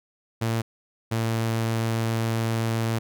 sawtooth tone pair in turn, 113.9 / 113.44 Hz, A#2 / A#2, -40 / -47 cents, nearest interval unison, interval 7 cents, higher first, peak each -19 dBFS, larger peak neither, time 0.41-0.62 / 1.11-2.99 s, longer second, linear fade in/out 10 ms, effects none

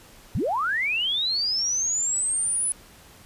sine linear sweep, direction up, 65.41 to 10190 Hz, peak -22 dBFS, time 0.35-2.72 s, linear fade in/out 0 ms, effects pink hiss -50 dBFS RMS until 3.25 s + resampled to 32000 Hz

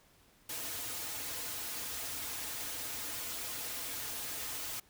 white noise with comb filter, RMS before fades -40 dBFS, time 0.49-4.8 s, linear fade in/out 5 ms, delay 5.2 ms, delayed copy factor -0.85, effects pink hiss -65 dBFS RMS until 4.89 s

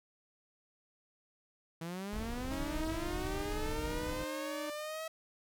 sawtooth linear sweep, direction up, 161.4 to 647 Hz, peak -35 dBFS, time 1.81-5.08 s, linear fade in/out 5 ms
brown noise, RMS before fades -40 dBFS, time 2.13-4.24 s, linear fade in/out 0 ms
sawtooth tone with pitch glide, 318.3 to 305.5 Hz, D#4 to D#4, +39 to -32 cents, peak -37 dBFS, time 2.51-4.7 s, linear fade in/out 2 ms, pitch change -71 cents, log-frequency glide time 2.93-3.29 s
effects none

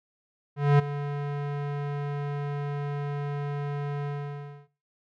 square tone with ADSR envelope, 143.9 Hz, D3, 35 cents flat, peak -15 dBFS, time 0.56-4.68 s, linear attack 230 ms, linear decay 13 ms, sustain -14 dB, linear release 620 ms, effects noise-tail reverb RT60 0.5 s tail -22 dB re dry + low-pass 2000 Hz 12 dB/octave

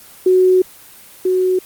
sine tone pair in turn, 370 / 370 Hz, F#4 / F#4, 0 / 0 cents, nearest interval unison, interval 0 cents, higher neither, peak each -8 / -12 dBFS, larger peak first, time 0.26-0.62 / 1.25-1.59 s, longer first, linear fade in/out 5 ms, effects white hiss -41 dBFS RMS until 1.65 s + Opus 24 kbps

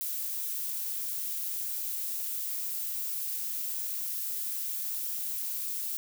violet noise, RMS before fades -34 dBFS, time 0.01-5.97 s, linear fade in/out 0 ms, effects none

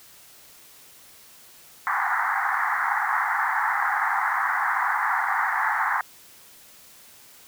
pink band-pass noise, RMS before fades -24 dBFS, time 1.87-6.01 s, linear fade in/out 0 ms, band 770 to 2000 Hz, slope 96 dB/octave, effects white hiss -50 dBFS RMS until 7.47 s

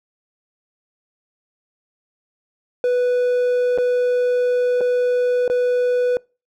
triangle tone with dropouts, 493.9 Hz, B4, in tune, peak -13 dBFS, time 2.84-6.17 s, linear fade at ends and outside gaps 1 ms, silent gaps 3.777-3.784 / 4.808-4.812 / 5.479-5.499 s, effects noise-tail reverb RT60 0.3 s tail -25 dB re dry

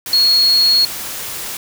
sine tone in noise, 4318 Hz, C#8, 46 cents flat, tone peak -9 dBFS, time 0.13-0.85 s, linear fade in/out 2 ms, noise white, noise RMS -26 dBFS, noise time 0.06-1.57 s, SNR +14 dB, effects none

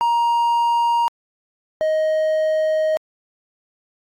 triangle tone pair in turn, 940 / 626.1 Hz, A#5 / D#5, +14 / +11 cents, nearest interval perfect fifth, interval 703 cents, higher first, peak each -13 / -14 dBFS, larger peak first, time 0.01-1.08 / 1.81-2.97 s, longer second, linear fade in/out 0 ms, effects AAC 64 kbps

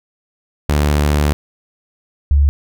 sawtooth / sine tone pair in turn, 73.7 / 71.27 Hz, D2 / C#2, +7 / +49 cents, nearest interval minor second, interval 58 cents, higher first, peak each -8 dBFS, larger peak neither, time 0.69-1.33 / 2.31-2.49 s, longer first, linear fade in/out 0 ms, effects none

